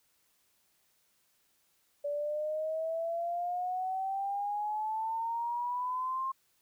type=exponential sweep; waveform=sine; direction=up; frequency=575 to 1068 Hz; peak=-31 dBFS; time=2.04-6.32 s; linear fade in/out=10 ms; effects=white hiss -72 dBFS RMS until 6.61 s